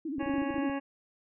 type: tone with vibrato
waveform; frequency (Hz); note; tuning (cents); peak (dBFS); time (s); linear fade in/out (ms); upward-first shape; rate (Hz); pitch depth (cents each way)
sine; 293.7; D4; 0; -32; 0.05-0.69; 5; sine; 14; 190
type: clicks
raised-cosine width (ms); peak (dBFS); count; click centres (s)
3; -32; 11; 0.183 / 0.229 / 0.261 / 0.297 / 0.338 / 0.382 / 0.419 / 0.507 / 0.543 / 0.582 / 0.698
type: harmonic tone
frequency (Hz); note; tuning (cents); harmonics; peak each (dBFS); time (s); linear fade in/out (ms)
277.2; C#4; 0; 1 / 2 / 3 / 4 / 6 / 7 / 8 / 9 / 10; -32 / -38 / -40 / -43 / -44 / -49 / -52 / -53 / -48; 0.19-0.8; 20
effects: none